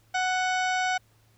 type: harmonic tone with a mistuned harmonic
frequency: 740 Hz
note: F#5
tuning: in tune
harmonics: 1 / 2 / 3 / 4 / 5 / 6 / 7 / 8 / 10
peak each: -26 / -29 / -33 / -38 / -41 / -44 / -45 / -41 / -46 dBFS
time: 0.14-0.98 s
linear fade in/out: 10 ms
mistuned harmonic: 4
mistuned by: +23 cents
effects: added 110 Hz sine -61 dBFS peak until 1.37 s + pink hiss -65 dBFS RMS until 1.37 s